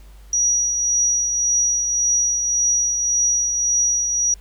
sine tone with tremolo, 5790 Hz, F#8, 38 cents flat, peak -14 dBFS, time 0.33-4.34 s, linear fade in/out 2 ms, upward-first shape triangle, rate 1.8 Hz, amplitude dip 45%, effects added 50 Hz sine -40 dBFS peak until 4.4 s + pink hiss -54 dBFS RMS until 4.4 s

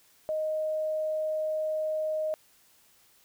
sine tone, 622.3 Hz, D#5, in tune, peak -27 dBFS, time 0.29-2.34 s, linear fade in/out 0 ms, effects white hiss -62 dBFS RMS until 3.24 s

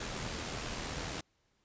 pink noise with amplitude modulation, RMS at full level -37 dBFS, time 0-1.21 s, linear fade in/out 5 ms, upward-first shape sine, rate 80.6 Hz, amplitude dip 45%, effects pink hiss -75 dBFS RMS until 1.64 s + resampled to 16000 Hz

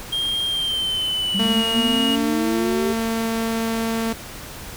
triangle tone with pitch glide, 3212 to 2878 Hz, G7 to F#7, +41 to -49 cents, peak -19 dBFS, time 0.12-2.16 s, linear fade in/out 10 ms, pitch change -190 cents, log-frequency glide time 0.45-1.64 s
sine exponential sweep, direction up, 193.1 to 400.7 Hz, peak -21 dBFS, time 1.34-2.93 s, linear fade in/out 10 ms
sawtooth tone, 226.3 Hz, A3, 49 cents sharp, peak -17 dBFS, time 1.39-4.13 s, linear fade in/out 5 ms
effects pink hiss -36 dBFS RMS until 4.76 s

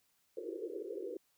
pink band-pass noise, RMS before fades -42 dBFS, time 0.37-1.17 s, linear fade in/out 5 ms, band 330 to 510 Hz, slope 96 dB/octave, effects white hiss -75 dBFS RMS until 1.37 s

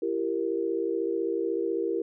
sine chord, E diminished, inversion none, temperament equal with one note detuned, 336 / 392 / 466.2 Hz, E4 / G4 / Bb4, +33 / 0 / 0 cents, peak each -30 dBFS, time 0.02-2.02 s, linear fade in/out 5 ms, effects none

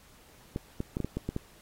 clicks, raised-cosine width 3 ms, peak -18 dBFS, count 8, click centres 0.561 / 0.804 / 0.969 / 1.003 / 1.046 / 1.17 / 1.29 / 1.364 s, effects pink hiss -58 dBFS RMS until 1.61 s + AAC 48 kbps

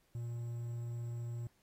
triangle tone with quantisation, 118.2 Hz, A#2, 24 cents sharp, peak -36 dBFS, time 0.15-1.47 s, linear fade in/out 0 ms, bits 11, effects pink hiss -74 dBFS RMS until 1.62 s + AAC 48 kbps

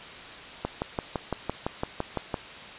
click train, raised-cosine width 1 ms, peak -13 dBFS, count 11, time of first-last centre 0.65-2.342 s, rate 5.91 Hz, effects white hiss -42 dBFS RMS until 2.78 s + resampled to 8000 Hz

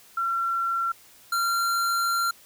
sine / square tone pair in turn, 1361 / 1376.8 Hz, F6 / F6, -45 / -25 cents, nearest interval unison, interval 20 cents, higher second, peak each -23 dBFS, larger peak neither, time 0.17-0.92 / 1.32-2.31 s, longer second, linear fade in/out 5 ms, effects white hiss -53 dBFS RMS until 2.45 s

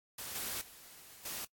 white noise with level steps, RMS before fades -43 / -39 / -55 / -41 dBFS, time 0.18-1.45 s, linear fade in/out 5 ms, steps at 0.35 / 0.61 / 1.25 s, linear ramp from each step 5 ms, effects noise-tail reverb RT60 0.1 s tail -26 dB re dry + AAC 64 kbps

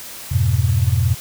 sine chord, F diminished, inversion none, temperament just, 87.31 / 104.77 / 125.72 Hz, F2 / Ab2 / Cb3, 0 / +16 / +31 cents, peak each -18 dBFS, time 0.31-1.15 s, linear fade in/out 10 ms, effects white hiss -34 dBFS RMS until 1.2 s

